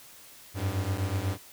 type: beating tone pair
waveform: 45% pulse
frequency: 92.3 / 100.4 Hz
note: F#2 / G2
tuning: -4 / +42 cents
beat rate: 8.1 Hz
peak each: -31 / -30 dBFS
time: 0.54-1.38 s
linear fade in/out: 50 ms
effects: white hiss -51 dBFS RMS until 1.52 s